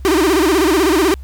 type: tone with vibrato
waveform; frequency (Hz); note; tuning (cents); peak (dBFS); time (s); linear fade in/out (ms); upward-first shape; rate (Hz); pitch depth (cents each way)
45% pulse; 346.9; F4; -12; -11; 0.05-1.14; 0; sine; 16; 250
effects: added 66 Hz sine -28 dBFS peak until 1.23 s + pink hiss -54 dBFS RMS until 1.23 s